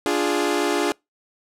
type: chord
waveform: sawtooth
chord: D diminished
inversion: none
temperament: equal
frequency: 293.7 / 349.2 / 415.3 Hz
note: D4 / F4 / Ab4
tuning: 0 / 0 / 0 cents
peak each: -20 dBFS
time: 0.06-0.92 s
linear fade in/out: 0 ms
effects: noise-tail reverb RT60 0.2 s tail -26 dB re dry + low-pass 11000 Hz 12 dB/octave